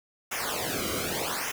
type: noise with flanger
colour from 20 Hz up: pink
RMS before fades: -31 dBFS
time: 0.31-1.52 s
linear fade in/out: 10 ms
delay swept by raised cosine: 0.23 to 1.16 ms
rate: 0.84 Hz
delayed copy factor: -0.95
effects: none